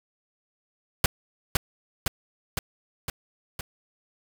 pink noise with echo, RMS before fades -19 dBFS, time 1.04-1.06 s, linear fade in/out 2 ms, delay 510 ms, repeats 5, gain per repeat -3 dB, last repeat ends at 3.61 s, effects none

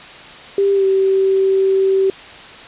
sine tone with pitch glide, 396.4 to 385.3 Hz, G4 to G4, +19 to -30 cents, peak -11 dBFS, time 0.58-2.1 s, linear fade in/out 2 ms, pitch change -49 cents, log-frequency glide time 0.74-0.85 s, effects white hiss -36 dBFS RMS until 2.67 s + resampled to 8000 Hz

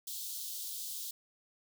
white high-pass noise, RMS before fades -41 dBFS, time 0.07-1.11 s, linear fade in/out 5 ms, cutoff 3300 Hz, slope 48 dB/octave, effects none

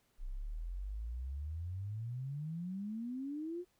sine exponential sweep, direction up, 30.02 to 364.8 Hz, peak -38 dBFS, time 0.18-3.65 s, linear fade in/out 50 ms, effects pink hiss -75 dBFS RMS until 3.79 s

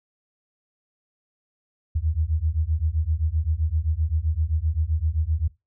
sine beating tone pair, 75.3 / 83 Hz, D2 / E2, +44 / +12 cents, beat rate 7.7 Hz, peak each -24 dBFS, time 1.95-5.48 s, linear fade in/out 10 ms, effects noise-tail reverb RT60 0.2 s tail -18 dB re dry

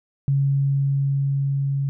sine tone with level ramp, 138.59 Hz, C#3, in tune, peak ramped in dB -16 to -20 dBFS, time 0.28-1.89 s, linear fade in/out 0 ms, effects none

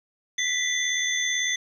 sine tone cluster, 1968 / 2046 / 3474 / 6220 Hz, B6 / C7 / A7 / G8, -7 / -39 / -23 / -14 cents, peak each -27 / -32 / -28 / -29 dBFS, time 0.38-1.56 s, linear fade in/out 5 ms, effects 9-bit

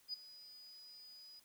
sine tone with ADSR envelope, 4949 Hz, D#8, 10 cents flat, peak -37 dBFS, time 0.08-1.4 s, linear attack 55 ms, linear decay 10 ms, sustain -17 dB, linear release 11 ms, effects white hiss -69 dBFS RMS until 1.44 s

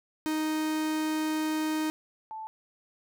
45% pulse / sine tone pair in turn, 311.1 / 876.9 Hz, D#4 / A5, 0 / -6 cents, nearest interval octave + tritone, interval 1794 cents, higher second, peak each -27 / -36 dBFS, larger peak first, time 0.26-1.9 / 2.31-2.47 s, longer first, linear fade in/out 0 ms, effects none

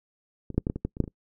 clicks, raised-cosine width 3 ms, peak -22 / -28 / -9 / -14 / -14 / -19 / -14 / -26 / -9 / -20 / -26 dBFS, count 11, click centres 0.503 / 0.545 / 0.58 / 0.669 / 0.699 / 0.76 / 0.85 / 0.969 / 1.003 / 1.04 / 1.078 s, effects noise-tail reverb RT60 0.1 s tail -24 dB re dry

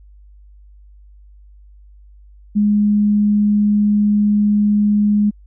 sine tone, 207.7 Hz, G#3, in tune, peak -11 dBFS, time 2.55-5.31 s, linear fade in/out 20 ms, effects added 50 Hz sine -41 dBFS peak until 5.46 s

